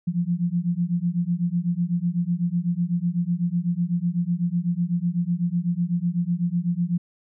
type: beating tone pair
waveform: sine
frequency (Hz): 169.9 / 177.9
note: F3 / F3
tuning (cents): -47 / +32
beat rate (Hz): 8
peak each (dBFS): -24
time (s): 0.07-6.98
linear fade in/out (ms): 10
effects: none